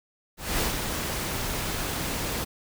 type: noise with ADSR envelope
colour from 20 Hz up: pink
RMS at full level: -25 dBFS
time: 0.37-2.45 s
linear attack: 230 ms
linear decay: 140 ms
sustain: -5 dB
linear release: 19 ms
effects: none